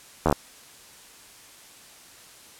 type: slowing click train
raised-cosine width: 1 ms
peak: -6 dBFS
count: 6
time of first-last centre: 0.26-0.326 s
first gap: 12 ms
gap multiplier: 1.05
effects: white hiss -49 dBFS RMS until 2.59 s + low-pass 11000 Hz 12 dB/octave